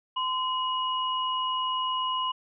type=tone pair together; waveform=sine; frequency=1026.4 / 2903 Hz; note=C6 / F#7; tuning=-34 / -34 cents; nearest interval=octave + tritone; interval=1800 cents; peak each=-27 / -31 dBFS; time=0.16-2.32 s; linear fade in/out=10 ms; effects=none